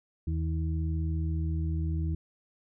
harmonic tone, 80.5 Hz, E2, 41 cents flat, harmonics 1 / 2 / 4, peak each -28 / -34 / -40 dBFS, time 0.27-2.15 s, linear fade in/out 5 ms, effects none

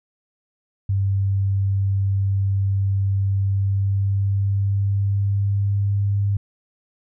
sine tone with pitch glide, 98 to 100.46 Hz, G2 to G2, 0 to +43 cents, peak -17 dBFS, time 0.89-6.37 s, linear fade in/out 5 ms, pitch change +43 cents, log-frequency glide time 3.4-5.94 s, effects none

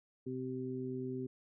harmonic tone, 128.7 Hz, C3, 28 cents flat, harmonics 1 / 2 / 3, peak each -44 / -40 / -41 dBFS, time 0.26-1.27 s, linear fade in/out 10 ms, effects none

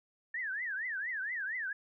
sine tone with vibrato, 1757 Hz, A6, 3 cents flat, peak -34 dBFS, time 0.34-1.73 s, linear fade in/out 5 ms, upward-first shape triangle, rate 4.3 Hz, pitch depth 290 cents each way, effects none

